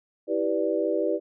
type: chord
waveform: sine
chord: E minor seventh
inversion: none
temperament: equal with one note detuned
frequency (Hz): 326.8 / 392 / 493.9 / 587.3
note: E4 / G4 / B4 / D5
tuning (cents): -15 / 0 / 0 / 0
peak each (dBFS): -28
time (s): 0.27-1.2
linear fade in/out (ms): 50
effects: none